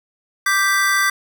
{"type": "chord", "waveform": "square", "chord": "G major", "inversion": "second", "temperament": "equal", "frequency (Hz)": [1174.7, 1568, 1975.5], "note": ["D6", "G6", "B6"], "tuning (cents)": [0, 0, 0], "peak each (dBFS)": [-21, -19, -20], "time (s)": [0.46, 1.1], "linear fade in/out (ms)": 5, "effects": []}